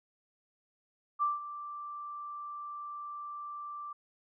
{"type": "tone with ADSR envelope", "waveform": "sine", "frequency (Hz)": 1174.7, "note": "D6", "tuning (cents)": 0, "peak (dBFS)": -25, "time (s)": [1.19, 3.93], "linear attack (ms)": 33, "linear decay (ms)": 170, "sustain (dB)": -14, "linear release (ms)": 6, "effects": []}